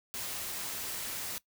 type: noise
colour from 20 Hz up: white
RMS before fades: -38 dBFS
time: 0.14-1.38 s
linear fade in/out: 0 ms
effects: noise-tail reverb RT60 0.1 s tail -19 dB re dry